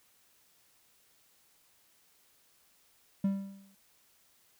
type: tone with exponential decay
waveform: triangle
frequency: 196.2 Hz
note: G3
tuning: 2 cents sharp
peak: -22 dBFS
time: 3.24-3.75 s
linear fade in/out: 5 ms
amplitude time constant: 110 ms
effects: white hiss -67 dBFS RMS until 4.59 s